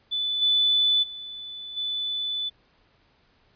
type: tone with level steps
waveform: sine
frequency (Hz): 3489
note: A7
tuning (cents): -15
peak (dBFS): -24 / -18 / -35 / -26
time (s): 0.11-2.5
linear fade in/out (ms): 20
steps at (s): 0.41 / 1.02 / 1.76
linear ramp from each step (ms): 20
effects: pink hiss -63 dBFS RMS until 3.55 s + resampled to 11025 Hz